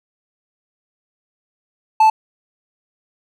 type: tone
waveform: triangle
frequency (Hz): 876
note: A5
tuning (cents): -8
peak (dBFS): -6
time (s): 2-2.1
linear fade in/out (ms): 5
effects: none